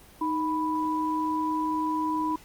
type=tone pair together; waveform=sine; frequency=311.1 / 987.8 Hz; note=D#4 / B5; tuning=0 / 0 cents; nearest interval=octave + minor sixth; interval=2000 cents; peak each=-28 / -27 dBFS; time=0.21-2.36 s; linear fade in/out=5 ms; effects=pink hiss -52 dBFS RMS until 2.44 s + Opus 24 kbps